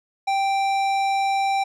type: tone with tanh clipping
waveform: sine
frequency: 784 Hz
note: G5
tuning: in tune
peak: -21 dBFS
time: 0.27-1.64 s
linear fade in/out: 10 ms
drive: 15 dB
effects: none